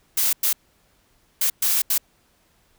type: noise bursts at uneven times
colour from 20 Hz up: blue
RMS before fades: -20 dBFS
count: 5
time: 0.17-0.33 / 0.43-0.53 / 1.41-1.5 / 1.62-1.82 / 1.9-1.98 s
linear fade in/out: 5 ms
effects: pink hiss -62 dBFS RMS until 2.78 s